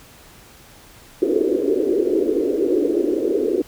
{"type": "band-pass noise", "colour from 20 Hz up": "pink", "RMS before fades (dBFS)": -19, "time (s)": [1.22, 3.62], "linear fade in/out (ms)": 2, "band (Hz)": [310, 460], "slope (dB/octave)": 48, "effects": ["pink hiss -46 dBFS RMS until 3.67 s"]}